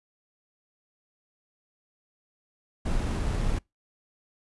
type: noise with sample-and-hold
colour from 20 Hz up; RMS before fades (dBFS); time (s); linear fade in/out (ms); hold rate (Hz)
brown; -27; 2.85-3.59; 10; 8820
effects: noise-tail reverb RT60 0.2 s tail -26 dB re dry + resampled to 24000 Hz